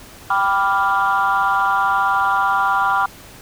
sine chord, G dominant seventh, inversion none, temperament equal, 784 / 987.8 / 1174.7 / 1396.9 Hz, G5 / B5 / D6 / F6, 0 / 0 / 0 / 0 cents, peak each -19 dBFS, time 0.3-3.06 s, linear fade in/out 5 ms, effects tanh soft clip ceiling -8 dBFS + pink hiss -41 dBFS RMS until 3.41 s

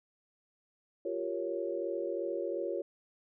sine chord, G half-diminished seventh, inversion third, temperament equal, 349.2 / 392 / 466.2 / 554.4 Hz, F4 / G4 / Bb4 / Db5, 0 / 0 / 0 / 0 cents, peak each -37 / -39 / -39 / -37 dBFS, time 1.05-2.82 s, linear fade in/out 5 ms, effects none

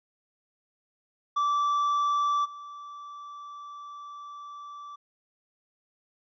triangle tone with level steps, 1163 Hz, D6, 17 cents flat, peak -21 / -38 dBFS, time 1.36-4.96 s, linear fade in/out 10 ms, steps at 2.44 s, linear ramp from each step 20 ms, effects resampled to 16000 Hz

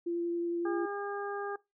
sine tone with vibrato, 342.8 Hz, F4, 32 cents flat, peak -30 dBFS, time 0.06-0.86 s, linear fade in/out 10 ms, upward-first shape triangle, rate 11 Hz, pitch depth 10 cents each way
harmonic tone, 404.1 Hz, G#4, 47 cents flat, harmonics 1 / 2 / 3 / 4, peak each -37 / -40 / -42 / -43 dBFS, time 0.65-1.56 s, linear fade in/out 5 ms
effects noise-tail reverb RT60 0.2 s tail -20 dB re dry

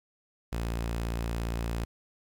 sawtooth tone, 57.4 Hz, A#1, 26 cents flat, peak -26 dBFS, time 0.52-1.85 s, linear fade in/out 10 ms, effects 10-bit

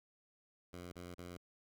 10% pulse tone bursts, 88.4 Hz, F2, 22 cents sharp, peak -39 dBFS, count 3, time 0.73-1.372 s, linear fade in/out 5 ms, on 190 ms, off 36 ms, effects none

